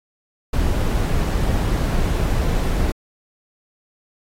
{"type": "noise", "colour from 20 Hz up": "brown", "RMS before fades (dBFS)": -19, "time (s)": [0.53, 2.92], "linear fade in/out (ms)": 5, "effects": ["AAC 48 kbps"]}